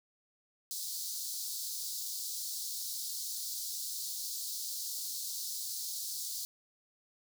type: high-pass noise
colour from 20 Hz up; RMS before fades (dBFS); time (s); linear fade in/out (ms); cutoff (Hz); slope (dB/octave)
pink; -39; 0.71-6.45; 0; 4100; 48
effects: none